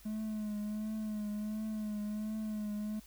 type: tone with vibrato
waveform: triangle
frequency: 212.9 Hz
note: G#3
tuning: 43 cents sharp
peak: -33 dBFS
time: 0.05-3 s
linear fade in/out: 10 ms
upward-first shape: triangle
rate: 1.4 Hz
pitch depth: 43 cents each way
effects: added 50 Hz sine -58 dBFS peak until 3.06 s + white hiss -60 dBFS RMS until 3.06 s